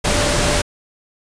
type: tone in noise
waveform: sine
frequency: 587.3 Hz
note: D5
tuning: in tune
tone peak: -23 dBFS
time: 0.04-0.62 s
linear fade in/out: 10 ms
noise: pink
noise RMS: -17 dBFS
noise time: 0.04-0.62 s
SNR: -9 dB
effects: resampled to 22050 Hz